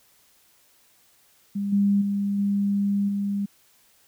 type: tone with level steps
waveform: sine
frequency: 200.8 Hz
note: G3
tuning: 42 cents sharp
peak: -24 / -17 / -22 / -20 / -23 dBFS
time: 1.55-3.46 s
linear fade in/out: 10 ms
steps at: 1.72 / 2.01 / 2.38 / 3.08 s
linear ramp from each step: 10 ms
effects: white hiss -60 dBFS RMS until 4.07 s